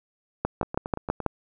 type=two click trains; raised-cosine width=1 ms; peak=-17 / -9 dBFS; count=6 / 6; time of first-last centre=0.63-1.203 / 0.45-1.263 s; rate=8.73 / 6.15 Hz; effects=none